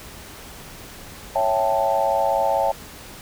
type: chord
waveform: sine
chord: A dominant seventh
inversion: first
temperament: equal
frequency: 554.4 / 659.3 / 784 / 880 Hz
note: C#5 / E5 / G5 / A5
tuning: 0 / 0 / 0 / 0 cents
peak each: -23 dBFS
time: 1.35-2.72 s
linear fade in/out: 10 ms
effects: pink hiss -40 dBFS RMS until 3.21 s